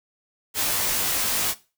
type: noise with comb filter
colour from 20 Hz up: white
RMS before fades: -24 dBFS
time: 0.54-1.55 s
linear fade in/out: 50 ms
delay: 17 ms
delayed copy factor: -0.75
effects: noise-tail reverb RT60 0.3 s tail -17 dB re dry

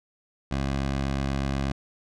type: tone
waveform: 15% pulse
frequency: 68.2 Hz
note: C#2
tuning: 28 cents flat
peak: -19 dBFS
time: 0.51-1.72 s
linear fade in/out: 5 ms
effects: low-pass 6000 Hz 12 dB/octave

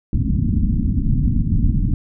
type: low-pass noise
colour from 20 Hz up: pink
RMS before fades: -17 dBFS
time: 0.13-1.94 s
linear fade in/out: 2 ms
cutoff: 260 Hz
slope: 48 dB/octave
effects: none

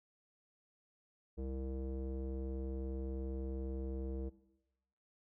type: tone with low-pass filter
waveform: square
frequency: 65.9 Hz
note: C2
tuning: 13 cents sharp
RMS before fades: -41 dBFS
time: 1.37-4.3 s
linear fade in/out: 20 ms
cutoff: 430 Hz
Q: 3.7
effects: noise-tail reverb RT60 0.9 s tail -17 dB re dry

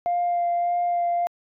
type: tone with vibrato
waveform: sine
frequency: 698.5 Hz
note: F5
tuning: in tune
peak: -19 dBFS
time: 0.06-1.27 s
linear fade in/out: 0 ms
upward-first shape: sine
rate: 1.7 Hz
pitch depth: 11 cents each way
effects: tanh soft clip ceiling -17 dBFS

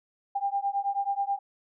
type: beating tone pair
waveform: sine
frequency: 793 / 802.3 Hz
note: G5 / G5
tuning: +20 / +40 cents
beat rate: 9.3 Hz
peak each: -29 / -29 dBFS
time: 0.35-1.39 s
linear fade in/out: 10 ms
effects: none

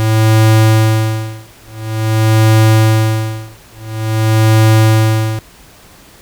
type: tone with tremolo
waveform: square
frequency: 110 Hz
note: A2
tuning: in tune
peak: -6 dBFS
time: 0-5.39 s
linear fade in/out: 0 ms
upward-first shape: sine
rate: 0.48 Hz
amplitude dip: 100%
effects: pink hiss -41 dBFS RMS until 6.21 s

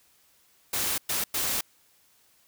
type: noise bursts at uneven times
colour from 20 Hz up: white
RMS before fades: -28 dBFS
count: 3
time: 0.73-0.98 / 1.09-1.24 / 1.34-1.61 s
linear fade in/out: 5 ms
effects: white hiss -63 dBFS RMS until 2.47 s

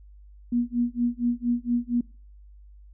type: tone with tremolo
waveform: sine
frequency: 240.3 Hz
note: B3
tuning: 47 cents flat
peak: -19 dBFS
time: 0.52-2.01 s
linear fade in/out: 5 ms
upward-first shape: sine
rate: 4.3 Hz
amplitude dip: 100%
effects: noise-tail reverb RT60 0.4 s tail -24 dB re dry + added 50 Hz sine -46 dBFS peak until 2.93 s

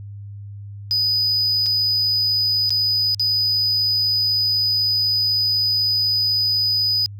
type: tone with dropouts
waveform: sine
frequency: 4978 Hz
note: D#8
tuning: in tune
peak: -14 dBFS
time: 0.91-7.06 s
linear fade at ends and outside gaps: 0 ms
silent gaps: 1.661-1.665 / 2.694-2.705 / 3.146-3.196 s
effects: tanh soft clip ceiling -15 dBFS + added 101 Hz sine -32 dBFS peak until 7.19 s

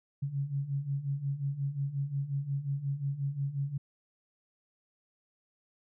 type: beating tone pair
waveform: sine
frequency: 136.3 / 141.9 Hz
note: C#3 / C#3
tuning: -29 / +41 cents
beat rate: 5.6 Hz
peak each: -36 / -32 dBFS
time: 0.22-3.78 s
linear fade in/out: 10 ms
effects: none

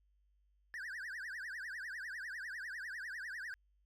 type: tone with vibrato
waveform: triangle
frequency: 1700 Hz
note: G#6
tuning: 40 cents sharp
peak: -40 dBFS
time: 0.74-3.54 s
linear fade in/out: 0 ms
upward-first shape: triangle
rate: 10 Hz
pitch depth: 280 cents each way
effects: added 50 Hz sine -70 dBFS peak until 3.85 s

